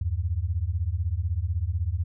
sine beating tone pair, 78.2 / 94.2 Hz, D#2 / F#2, +9 / +32 cents, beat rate 16 Hz, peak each -27 dBFS, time 0.01-2.04 s, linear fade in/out 5 ms, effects none

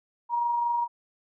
sine tone with amplitude modulation, 949 Hz, A#5, 31 cents sharp, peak -22 dBFS, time 0.29-0.88 s, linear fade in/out 50 ms, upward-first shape sine, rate 24.5 Hz, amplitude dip 30%, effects none

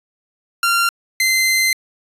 sawtooth tone pair in turn, 1382 / 2071 Hz, F6 / C7, -19 / -18 cents, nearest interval perfect fifth, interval 701 cents, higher second, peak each -10 dBFS, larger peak neither, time 0.63-0.89 / 1.2-1.73 s, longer second, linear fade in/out 2 ms, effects resampled to 32000 Hz

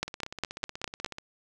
two click trains, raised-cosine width 0.2 ms, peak -21 / -11 dBFS, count 19 / 6, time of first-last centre 0.08-1.184 / 0.03-1.046 s, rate 16.3 / 4.92 Hz, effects none

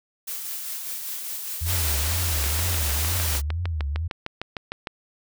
blue noise with tremolo, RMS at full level -31 dBFS, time 0.27-1.96 s, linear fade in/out 10 ms, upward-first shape sine, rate 5 Hz, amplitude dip 30%
sine tone with vibrato, 79 Hz, D#2, 27 cents sharp, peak -24 dBFS, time 1.61-4.08 s, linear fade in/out 10 ms, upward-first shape triangle, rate 2.1 Hz, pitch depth 230 cents each way
white noise, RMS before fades -27 dBFS, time 1.65-3.42 s, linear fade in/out 50 ms
click train, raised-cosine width 0.3 ms, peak -14 dBFS, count 17, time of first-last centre 2.44-4.872 s, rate 6.58 Hz
effects none

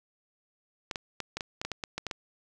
clicks, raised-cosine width 0.2 ms, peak -16 dBFS, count 12, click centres 0.912 / 0.958 / 1.203 / 1.37 / 1.408 / 1.615 / 1.65 / 1.717 / 1.838 / 1.98 / 2.067 / 2.112 s, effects none

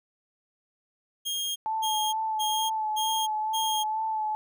sawtooth tone bursts, 3238 Hz, G#7, 45 cents flat, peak -25 dBFS, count 5, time 1.25-3.84 s, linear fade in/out 20 ms, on 310 ms, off 260 ms
sine tone with vibrato, 870 Hz, A5, 20 cents flat, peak -26 dBFS, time 1.66-4.35 s, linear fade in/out 0 ms, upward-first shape sine, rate 2.2 Hz, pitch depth 26 cents each way
effects none

